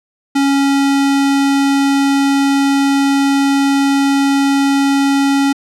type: tone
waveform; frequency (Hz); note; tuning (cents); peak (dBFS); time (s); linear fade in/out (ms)
square; 277.2; C#4; 0; -11; 0.35-5.53; 10
effects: low-pass 9000 Hz 12 dB/octave